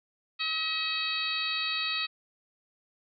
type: harmonic tone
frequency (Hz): 639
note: D#5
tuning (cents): +46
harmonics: 2 / 3 / 4 / 5 / 6 / 7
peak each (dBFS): -38 / -39 / -33 / -40 / -33 / -35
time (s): 0.39-2.07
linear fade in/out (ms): 20
effects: none